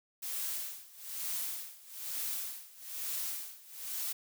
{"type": "noise with tremolo", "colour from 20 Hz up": "blue", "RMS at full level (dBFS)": -36, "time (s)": [0.22, 4.13], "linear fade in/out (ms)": 10, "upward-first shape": "sine", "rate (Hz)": 1.1, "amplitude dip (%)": 90, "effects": []}